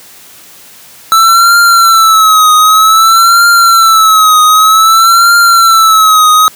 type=tone with vibrato; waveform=square; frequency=1318.5 Hz; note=E6; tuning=in tune; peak=-3 dBFS; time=1.12-6.48 s; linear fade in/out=0 ms; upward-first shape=triangle; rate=0.53 Hz; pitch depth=100 cents each way; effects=white hiss -35 dBFS RMS until 6.55 s + high-pass 80 Hz 12 dB/octave